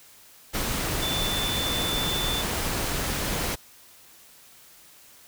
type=tone in noise; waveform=sine; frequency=3520 Hz; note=A7; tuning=in tune; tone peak=-28 dBFS; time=1.01-2.43 s; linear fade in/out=20 ms; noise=pink; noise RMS=-28 dBFS; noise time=0.53-3.56 s; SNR=-3 dB; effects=white hiss -52 dBFS RMS until 5.27 s